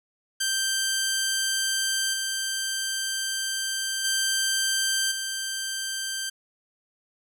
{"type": "tone with level steps", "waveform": "10% pulse", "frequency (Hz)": 1568, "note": "G6", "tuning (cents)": 0, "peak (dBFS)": [-15, -18, -14, -20], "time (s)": [0.4, 6.3], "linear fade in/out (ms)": 10, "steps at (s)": [2.13, 4.04, 5.11], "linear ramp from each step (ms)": 10, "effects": []}